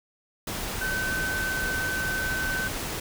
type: tone in noise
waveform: sine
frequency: 1529 Hz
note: G6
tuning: 44 cents flat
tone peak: -27 dBFS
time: 0.81-2.68 s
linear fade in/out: 5 ms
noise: pink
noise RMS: -32 dBFS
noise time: 0.47-3 s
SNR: +2 dB
effects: none